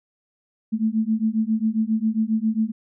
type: beating tone pair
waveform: sine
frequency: 216.5 / 223.9 Hz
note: A3 / A3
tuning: -28 / +30 cents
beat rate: 7.4 Hz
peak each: -22 dBFS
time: 0.72-2.72 s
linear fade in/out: 20 ms
effects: none